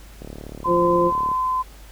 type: click train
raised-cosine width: 2 ms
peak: -22 dBFS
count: 41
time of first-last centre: 0.22-1.316 s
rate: 36.5 Hz
type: tone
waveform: sine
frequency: 1025 Hz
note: C6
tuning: 36 cents flat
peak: -19 dBFS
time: 0.64-1.63 s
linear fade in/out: 20 ms
type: harmonic tone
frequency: 174 Hz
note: F3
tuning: 6 cents flat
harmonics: 1 / 2 / 3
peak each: -26 / -19 / -20 dBFS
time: 0.66-1.12 s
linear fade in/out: 50 ms
effects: added 50 Hz sine -41 dBFS peak until 1.91 s + pink hiss -48 dBFS RMS until 1.91 s